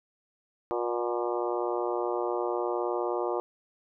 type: harmonic tone with a mistuned harmonic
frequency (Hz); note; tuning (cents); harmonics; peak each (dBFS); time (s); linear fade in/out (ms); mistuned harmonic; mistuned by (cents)
119.5; A#2; +43; 3 / 4 / 5 / 6 / 7 / 8 / 9 / 10; -31 / -33 / -35 / -37 / -38 / -39 / -40 / -41; 0.71-3.4; 0; 6; +27
effects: none